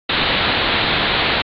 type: low-pass noise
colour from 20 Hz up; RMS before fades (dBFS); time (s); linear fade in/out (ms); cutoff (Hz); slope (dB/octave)
white; -18; 0.09-1.42; 5; 4200; 96
effects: AAC 48 kbps